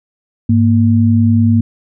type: tone pair together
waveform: sine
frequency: 102.2 / 232.6 Hz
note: G#2 / A#3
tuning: -27 / -4 cents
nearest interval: octave + major second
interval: 1423 cents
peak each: -10 dBFS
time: 0.49-1.61 s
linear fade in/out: 5 ms
effects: none